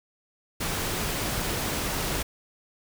pink noise, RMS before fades -29 dBFS, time 0.6-2.23 s, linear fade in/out 10 ms, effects none

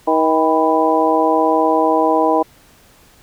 harmonic tone with a mistuned harmonic, 158.8 Hz, D#3, 36 cents sharp, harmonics 2 / 3 / 4 / 5 / 6, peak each -18 / -18 / -18 / -18 / -18 dBFS, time 0.07-2.43 s, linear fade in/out 10 ms, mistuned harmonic 6, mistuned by +67 cents, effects pink hiss -49 dBFS RMS until 3.22 s

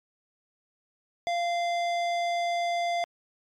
square tone, 692 Hz, F5, 16 cents flat, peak -26 dBFS, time 1.27-3.04 s, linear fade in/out 0 ms, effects low-pass 5000 Hz 12 dB/octave + MP3 96 kbps

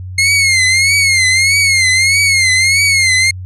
sawtooth tone with vibrato, 2144 Hz, C7, 42 cents sharp, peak -5 dBFS, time 0.18-3.31 s, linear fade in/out 5 ms, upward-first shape triangle, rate 1.6 Hz, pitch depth 110 cents each way, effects added 92 Hz sine -23 dBFS peak until 3.45 s + resampled to 24000 Hz

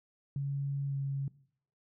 sine tone with pitch glide, 139.7 to 137.94 Hz, C#3 to C#3, +14 to -8 cents, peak -31 dBFS, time 0.36-1.28 s, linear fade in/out 2 ms, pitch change -22 cents, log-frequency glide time 0.87-0.95 s, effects noise-tail reverb RT60 0.6 s tail -20 dB re dry

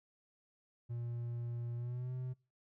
triangle tone with pitch glide, 118.9 to 127.43 Hz, A#2 to C3, +35 to -45 cents, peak -36 dBFS, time 0.89-2.34 s, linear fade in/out 20 ms, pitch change +120 cents, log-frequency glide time 1.76-2.13 s, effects noise-tail reverb RT60 0.3 s tail -23 dB re dry

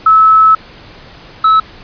sine / triangle tone pair in turn, 1300 / 1300 Hz, E6 / E6, -24 / -24 cents, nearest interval unison, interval 0 cents, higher neither, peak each -3 dBFS, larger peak neither, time 0.06-0.55 / 1.44-1.6 s, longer first, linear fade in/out 5 ms, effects pink hiss -36 dBFS RMS until 1.83 s + resampled to 11025 Hz

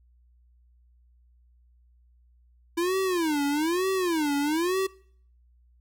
square tone with vibrato, 329.6 Hz, E4, in tune, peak -24 dBFS, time 2.77-4.87 s, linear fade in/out 10 ms, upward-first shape sine, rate 1.1 Hz, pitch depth 260 cents each way, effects noise-tail reverb RT60 0.6 s tail -23 dB re dry + added 60 Hz sine -57 dBFS peak until 5.8 s

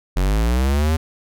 square linear sweep, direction up, 43.65 to 81.5 Hz, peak -16 dBFS, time 0.16-0.97 s, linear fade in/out 10 ms, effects none

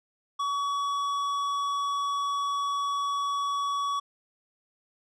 sine tone with tanh clipping, 1131 Hz, C#6, 34 cents sharp, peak -28 dBFS, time 0.39-4 s, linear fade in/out 10 ms, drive 11 dB, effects none

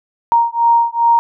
sine beating tone pair, 932.3 / 934.8 Hz, A#5 / A#5, 0 / +5 cents, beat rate 2.5 Hz, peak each -13 dBFS, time 0.32-1.19 s, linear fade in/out 0 ms, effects none

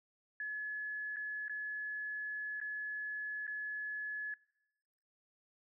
sine tone with dropouts, 1705 Hz, G#6, 45 cents sharp, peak -37 dBFS, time 0.4-4.34 s, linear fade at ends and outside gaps 2 ms, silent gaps 1.161-1.167 / 1.482-1.495 / 2.602-2.613 / 3.468-3.477 s, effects noise-tail reverb RT60 1.0 s tail -24 dB re dry

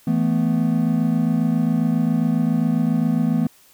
triangle chord, E suspended fourth, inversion none, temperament just, 164.81 / 219.8 / 247.2 Hz, E3 / A3 / B3, 0 / -2 / +2 cents, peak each -19 dBFS, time 0.07-3.47 s, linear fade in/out 5 ms, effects white hiss -53 dBFS RMS until 3.73 s

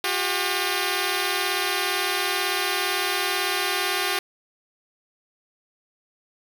5% pulse tone pair together, 360 / 397.9 Hz, F#4 / G4, -47 / +26 cents, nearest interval major second, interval 173 cents, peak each -14 / -14 dBFS, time 0.04-4.19 s, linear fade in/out 2 ms, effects none

